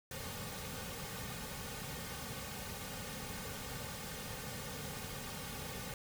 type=noise with comb filter; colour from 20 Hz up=pink; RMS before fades=-44 dBFS; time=0.11-5.94 s; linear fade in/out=2 ms; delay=3 ms; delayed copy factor=-0.75; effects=none